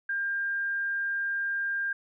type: tone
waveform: sine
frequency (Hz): 1600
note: G6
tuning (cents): +35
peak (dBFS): -27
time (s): 0.09-1.93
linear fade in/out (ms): 5
effects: none